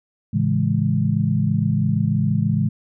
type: chord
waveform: sine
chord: A major seventh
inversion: none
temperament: equal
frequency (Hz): 110 / 138.59 / 164.81 / 207.7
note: A2 / C#3 / E3 / G#3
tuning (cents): 0 / 0 / 0 / 0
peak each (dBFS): -22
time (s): 0.33-2.69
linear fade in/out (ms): 10
effects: none